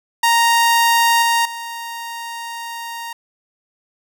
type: tone with level steps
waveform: sawtooth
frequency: 931 Hz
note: A#5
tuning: 2 cents flat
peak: -8 / -10 / -23 dBFS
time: 0.23-3.13 s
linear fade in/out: 5 ms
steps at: 1.22 / 1.45 s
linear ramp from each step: 5 ms
effects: none